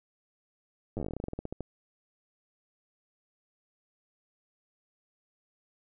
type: slowing click train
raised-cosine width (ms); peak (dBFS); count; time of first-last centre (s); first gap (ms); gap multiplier
2; -22; 20; 0.97-1.607; 9; 1.13
effects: none